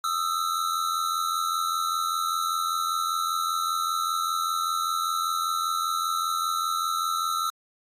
square tone pair together, 1243.9 / 1329 Hz, D#6 / E6, -1 / +14 cents, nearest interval minor second, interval 115 cents, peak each -30 / -27 dBFS, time 0.04-7.5 s, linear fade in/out 2 ms, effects AAC 48 kbps

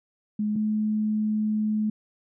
sine tone pair in turn, 211 / 214.1 Hz, G#3 / A3, +28 / -47 cents, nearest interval unison, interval 25 cents, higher second, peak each -23 / -22 dBFS, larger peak second, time 0.39-0.56 / 0.56-1.9 s, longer second, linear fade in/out 5 ms, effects none

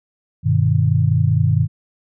sine chord, G augmented, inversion none, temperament just, 98 / 122.5 / 153.12 Hz, G2 / B2 / D#3, 0 / -14 / -27 cents, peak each -17 dBFS, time 0.43-1.68 s, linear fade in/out 50 ms, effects none

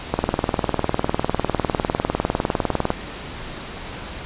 click train, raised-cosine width 1 ms, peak -4 dBFS, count 56, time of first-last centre 0.14-2.904 s, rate 19.9 Hz, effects pink hiss -33 dBFS RMS until 4.25 s + resampled to 8000 Hz

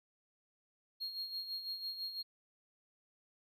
triangle tone with tremolo, 4261 Hz, C8, 31 cents sharp, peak -36 dBFS, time 1-2.23 s, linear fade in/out 20 ms, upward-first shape sine, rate 6 Hz, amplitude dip 60%, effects none

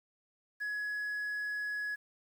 sine tone, 1683 Hz, G#6, 23 cents sharp, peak -31 dBFS, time 0.6-1.96 s, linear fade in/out 20 ms, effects tanh soft clip ceiling -33 dBFS + 10-bit

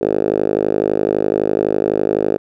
5% pulse tone with band-pass filter, 51.91 Hz, G#1, in tune, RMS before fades -17 dBFS, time 0.01-2.38 s, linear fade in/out 10 ms, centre 420 Hz, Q 2.7, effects none

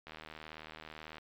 click train, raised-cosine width 0.3 ms, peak -30 dBFS, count 88, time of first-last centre 0.07-1.183 s, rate 78.2 Hz, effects low-pass 5000 Hz 12 dB/octave + MP3 96 kbps

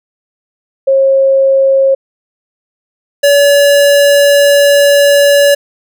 sine / square tone pair in turn, 540 / 569.9 Hz, C#5 / C#5, -45 / +48 cents, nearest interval minor second, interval 93 cents, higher second, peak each -5 dBFS, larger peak neither, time 0.87-1.95 / 3.23-5.55 s, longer second, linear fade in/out 10 ms, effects none

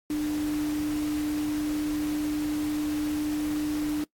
sine tone in noise, 300.1 Hz, D4, 38 cents sharp, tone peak -25 dBFS, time 0.1-4.04 s, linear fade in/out 2 ms, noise pink, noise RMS -40 dBFS, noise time 0.1-4.04 s, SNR +12 dB, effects noise-tail reverb RT60 0.1 s tail -21 dB re dry + AAC 64 kbps

